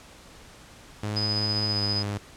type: tone with pitch glide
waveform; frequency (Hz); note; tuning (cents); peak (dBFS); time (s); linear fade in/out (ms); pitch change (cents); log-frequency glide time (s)
sawtooth; 105.1 to 102.11; G#2 to G#2; +21 to -29; -24; 1.03-2.18; 5; -50; 1.71-1.77
type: tone with tremolo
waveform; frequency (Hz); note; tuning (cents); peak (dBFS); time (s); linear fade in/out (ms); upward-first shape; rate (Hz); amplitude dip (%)
sine; 5000; D#8; +8; -24; 1.16-2.03; 10; square; 15; 30
effects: pink hiss -49 dBFS RMS until 2.36 s + low-pass 9000 Hz 12 dB/octave